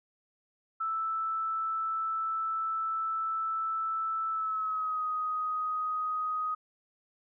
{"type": "tone with pitch glide", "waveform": "sine", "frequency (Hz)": [1318.5, 1252.4], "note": ["E6", "D#6"], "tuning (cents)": [0, 11], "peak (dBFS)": -29, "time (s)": [0.8, 6.55], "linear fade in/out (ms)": 10, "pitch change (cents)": -89, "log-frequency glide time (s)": [4.3, 5.04], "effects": []}